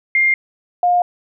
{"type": "tone pair in turn", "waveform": "sine", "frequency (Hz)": [2114, 710.4], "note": ["C7", "F5"], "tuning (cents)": [17, 29], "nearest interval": "octave + perfect fifth", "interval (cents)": 1888, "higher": "first", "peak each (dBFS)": -11, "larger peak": "neither", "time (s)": [[0.15, 0.34], [0.83, 1.02]], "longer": "neither", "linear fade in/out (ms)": 2, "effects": []}